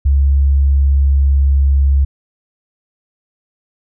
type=tone with pitch glide; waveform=sine; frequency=69.3 to 68.9 Hz; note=C#2 to C#2; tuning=0 to -10 cents; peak=-8 dBFS; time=0.05-2.05 s; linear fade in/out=10 ms; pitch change=-10 cents; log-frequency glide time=0.35-1.54 s; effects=none